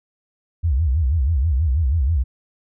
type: tone with vibrato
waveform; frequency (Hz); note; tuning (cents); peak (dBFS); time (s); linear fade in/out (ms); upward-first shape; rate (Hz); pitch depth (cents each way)
sine; 72.9; D2; -12; -15; 0.63-2.24; 20; sine; 6.2; 280
effects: none